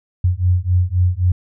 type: beating tone pair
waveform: sine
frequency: 88.5 / 92.3 Hz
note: F2 / F#2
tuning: +23 / -4 cents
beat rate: 3.8 Hz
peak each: -16 dBFS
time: 0.24-1.32 s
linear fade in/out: 5 ms
effects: none